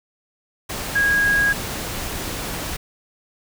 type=tone in noise; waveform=sine; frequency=1643 Hz; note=G#6; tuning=19 cents flat; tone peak=-15 dBFS; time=0.95-1.53 s; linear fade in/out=10 ms; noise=pink; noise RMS=-28 dBFS; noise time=0.69-2.77 s; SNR=+10 dB; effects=none